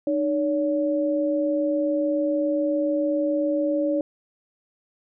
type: tone pair together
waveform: sine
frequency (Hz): 304.9 / 568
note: D#4 / C#5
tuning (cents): -35 / +42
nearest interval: major seventh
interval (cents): 1077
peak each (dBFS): -23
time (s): 0.07-4.01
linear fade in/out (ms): 2
effects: none